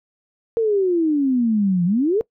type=exponential two-way sweep; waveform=sine; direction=down then up; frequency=466.2 to 170 to 466.2 Hz; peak=-15 dBFS; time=0.57-2.21 s; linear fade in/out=0 ms; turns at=1.85 s; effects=noise-tail reverb RT60 0.1 s tail -23 dB re dry